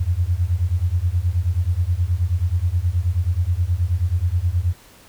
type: beating tone pair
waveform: sine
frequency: 83.4 / 92.8 Hz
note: E2 / F#2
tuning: +21 / +6 cents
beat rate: 9.4 Hz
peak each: -20 dBFS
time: 0-4.74 s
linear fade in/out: 10 ms
effects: pink hiss -48 dBFS RMS until 5.08 s